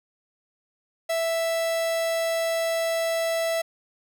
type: tone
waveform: 45% pulse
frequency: 660 Hz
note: E5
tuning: 2 cents sharp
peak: -23 dBFS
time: 1.09-3.62 s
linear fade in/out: 10 ms
effects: none